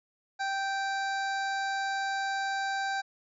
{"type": "harmonic tone", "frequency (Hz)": 782, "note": "G5", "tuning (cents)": -4, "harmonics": [1, 2, 3, 5, 6, 7, 8, 9], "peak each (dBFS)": [-31, -33, -46, -43, -45, -53, -54, -51], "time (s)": [0.39, 3.02], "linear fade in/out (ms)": 20, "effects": []}